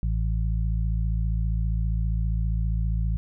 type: harmonic tone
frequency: 55 Hz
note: A1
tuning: in tune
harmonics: 1 / 2 / 3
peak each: -23 / -29 / -33 dBFS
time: 0.03-3.17 s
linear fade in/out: 0 ms
effects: none